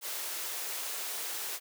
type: high-pass noise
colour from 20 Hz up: white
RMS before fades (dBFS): -37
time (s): 0.01-1.6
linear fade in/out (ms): 50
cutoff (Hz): 360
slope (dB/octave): 24
effects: none